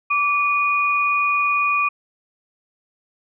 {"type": "tone pair together", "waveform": "sine", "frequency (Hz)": [1160, 2458], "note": ["D6", "D#7"], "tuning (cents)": [-22, -22], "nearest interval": "octave + minor second", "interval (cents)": 1300, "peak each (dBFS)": -19, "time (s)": [0.1, 1.89], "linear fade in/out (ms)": 10, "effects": []}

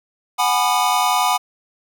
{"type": "chord", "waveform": "square", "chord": "G# minor seventh", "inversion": "third", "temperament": "equal with one note detuned", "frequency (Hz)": [740, 830.6, 987.8, 1216.8], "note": ["F#5", "G#5", "B5", "D#6"], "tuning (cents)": [0, 0, 0, -39], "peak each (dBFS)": [-21, -23, -21, -22], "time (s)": [0.38, 1.38], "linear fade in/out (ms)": 20, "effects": []}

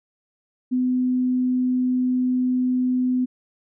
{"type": "tone", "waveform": "sine", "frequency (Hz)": 252.6, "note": "B3", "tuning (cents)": 39, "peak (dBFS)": -18, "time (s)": [0.71, 3.26], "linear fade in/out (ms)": 20, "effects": []}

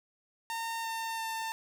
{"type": "tone with pitch steps", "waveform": "sawtooth", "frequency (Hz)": [913, 905.1, 897.3], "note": ["A#5", "A5", "A5"], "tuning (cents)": [-36, 49, 34], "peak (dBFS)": -30, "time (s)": [0.5, 1.52], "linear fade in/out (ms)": 0, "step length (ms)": 340, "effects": []}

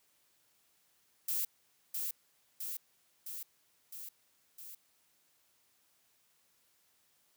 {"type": "noise with echo", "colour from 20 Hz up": "violet", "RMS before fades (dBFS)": -34, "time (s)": [1.28, 1.45], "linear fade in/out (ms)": 5, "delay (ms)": 660, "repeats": 5, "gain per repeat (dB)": -3, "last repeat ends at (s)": 4.75, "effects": ["white hiss -72 dBFS RMS until 7.36 s", "high-pass 60 Hz 12 dB/octave"]}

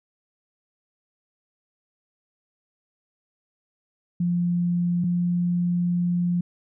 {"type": "tone pair in turn", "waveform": "sine", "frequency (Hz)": [174.61, 175.43], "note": ["F3", "F3"], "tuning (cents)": [0, 8], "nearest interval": "unison", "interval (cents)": 8, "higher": "second", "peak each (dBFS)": -20, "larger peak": "neither", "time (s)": [[4.2, 5.04], [5.04, 6.41]], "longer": "second", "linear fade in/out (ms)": 5, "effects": []}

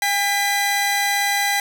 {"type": "tone pair together", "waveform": "sawtooth", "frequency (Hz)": [805.2, 1994], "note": ["G5", "B6"], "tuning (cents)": [46, 16], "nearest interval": "octave + major third", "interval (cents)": 1570, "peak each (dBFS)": -17, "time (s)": [0.02, 1.6], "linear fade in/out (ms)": 2, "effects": ["7-bit"]}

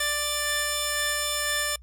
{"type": "tone pair together", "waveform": "10% pulse", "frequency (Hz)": [590, 1768], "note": ["D5", "A6"], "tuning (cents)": [8, 8], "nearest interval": "octave + perfect fifth", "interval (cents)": 1900, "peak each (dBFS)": [-21, -18], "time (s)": [0, 1.76], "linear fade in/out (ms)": 5, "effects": ["noise-tail reverb RT60 0.1 s tail -26 dB re dry", "added 60 Hz sine -45 dBFS peak until 1.82 s"]}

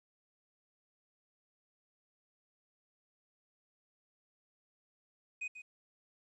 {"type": "tone with echo", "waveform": "triangle", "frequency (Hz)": 2500, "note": "D#7", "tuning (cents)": 8, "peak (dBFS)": -35, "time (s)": [5.41, 5.48], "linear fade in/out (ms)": 10, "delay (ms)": 140, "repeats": 1, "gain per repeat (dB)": -10, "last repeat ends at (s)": 5.62, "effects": ["resampled to 22050 Hz", "12-bit"]}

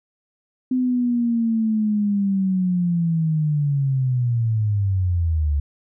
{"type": "linear sweep", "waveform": "sine", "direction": "down", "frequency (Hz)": [256.8, 70.4], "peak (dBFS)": -17, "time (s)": [0.71, 5.6], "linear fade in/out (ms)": 5, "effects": []}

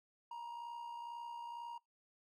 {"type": "tone with amplitude modulation", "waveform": "triangle", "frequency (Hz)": 943, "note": "A#5", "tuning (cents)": 20, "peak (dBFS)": -40, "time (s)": [0.31, 1.78], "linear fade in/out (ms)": 5, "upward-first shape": "sine", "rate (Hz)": 62.1, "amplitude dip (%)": 45, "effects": ["noise-tail reverb RT60 0.2 s tail -25 dB re dry"]}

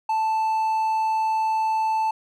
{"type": "tone", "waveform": "triangle", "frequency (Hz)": 880, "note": "A5", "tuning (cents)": 0, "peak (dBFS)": -18, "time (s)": [0.09, 2.11], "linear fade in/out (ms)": 5, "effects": []}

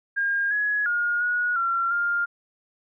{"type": "tone with pitch steps", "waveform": "sine", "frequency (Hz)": [1615, 1680, 1427, 1454, 1367, 1403], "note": ["G#6", "G#6", "F6", "F#6", "F6", "F6"], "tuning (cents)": [-49, 19, 37, -31, -37, 8], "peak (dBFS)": -21, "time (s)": [0.16, 2.26], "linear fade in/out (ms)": 20, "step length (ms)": 350, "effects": []}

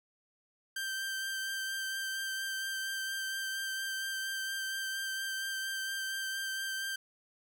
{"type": "tone with vibrato", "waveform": "sawtooth", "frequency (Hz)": 1568, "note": "G6", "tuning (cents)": 0, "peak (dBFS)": -31, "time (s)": [0.76, 6.96], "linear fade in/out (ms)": 5, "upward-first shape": "sine", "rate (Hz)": 4.3, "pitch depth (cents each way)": 14, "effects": []}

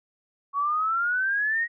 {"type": "exponential sweep", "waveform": "sine", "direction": "up", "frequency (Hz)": [1110, 1899], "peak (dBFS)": -22, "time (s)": [0.53, 1.68], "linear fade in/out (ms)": 50, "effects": []}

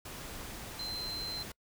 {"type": "tone in noise", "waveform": "sine", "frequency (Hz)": 4104, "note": "C8", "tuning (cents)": -34, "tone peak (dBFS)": -37, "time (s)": [0.79, 1.43], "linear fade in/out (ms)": 5, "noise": "pink", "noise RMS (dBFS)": -44, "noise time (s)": [0.05, 1.52], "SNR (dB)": 4, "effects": ["noise-tail reverb RT60 0.1 s tail -26 dB re dry"]}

